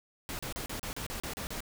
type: noise bursts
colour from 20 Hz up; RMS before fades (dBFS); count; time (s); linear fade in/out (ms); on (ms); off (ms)
pink; -38; 10; 0.29-1.605; 0; 100; 35
effects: none